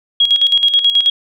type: tone with tremolo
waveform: sine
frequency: 3299 Hz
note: G#7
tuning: 12 cents flat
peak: -7 dBFS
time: 0.2-1.1 s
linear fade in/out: 5 ms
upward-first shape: square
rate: 9.3 Hz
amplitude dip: 65%
effects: none